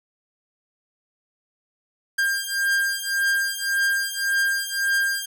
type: beating tone pair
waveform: 45% pulse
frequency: 1599 / 1600.8 Hz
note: G6 / G6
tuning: +34 / +36 cents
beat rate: 1.8 Hz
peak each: -24 dBFS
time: 2.18-5.26 s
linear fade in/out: 10 ms
effects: none